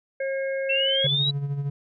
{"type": "harmonic tone", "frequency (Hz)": 540, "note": "C#5", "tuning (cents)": -45, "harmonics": [1, 3, 4], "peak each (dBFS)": [-25, -35, -37], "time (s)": [0.2, 1.07], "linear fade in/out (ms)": 5}
{"type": "exponential sweep", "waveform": "sine", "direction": "up", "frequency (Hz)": [2660, 3951], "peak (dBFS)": -21, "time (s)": [0.69, 1.31], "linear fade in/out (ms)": 10}
{"type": "tone with tremolo", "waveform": "triangle", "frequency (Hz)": 141.4, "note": "C#3", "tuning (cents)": 35, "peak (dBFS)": -21, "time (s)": [1.04, 1.7], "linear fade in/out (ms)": 5, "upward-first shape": "sine", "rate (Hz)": 13, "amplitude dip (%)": 55}
{"effects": []}